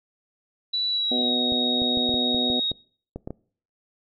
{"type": "tone with pitch glide", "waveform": "sine", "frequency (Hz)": [3947, 3764], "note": ["B7", "A#7"], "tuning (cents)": [-2, 16], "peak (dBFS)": -22, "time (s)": [0.73, 2.72], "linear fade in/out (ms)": 10, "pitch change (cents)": -82, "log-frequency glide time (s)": [0.89, 1.36]}
{"type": "harmonic tone", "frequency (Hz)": 123.47, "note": "B2", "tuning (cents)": 0, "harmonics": [2, 3, 4, 5, 6], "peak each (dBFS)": [-26, -33, -33, -34, -35], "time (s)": [1.11, 2.6], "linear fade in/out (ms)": 5}
{"type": "clicks", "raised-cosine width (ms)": 2, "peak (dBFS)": -19, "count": 11, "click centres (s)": [1.522, 1.819, 1.973, 2.093, 2.142, 2.346, 2.501, 2.716, 3.16, 3.275, 3.306]}
{"effects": ["noise-tail reverb RT60 0.5 s tail -23 dB re dry"]}